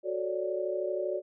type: chord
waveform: sine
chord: D major seventh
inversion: first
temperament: equal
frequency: 370 / 440 / 554.4 / 587.3 Hz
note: F#4 / A4 / C#5 / D5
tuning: 0 / 0 / 0 / 0 cents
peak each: -33 / -39 / -36 / -33 dBFS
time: 0.03-1.22 s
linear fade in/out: 50 ms
effects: none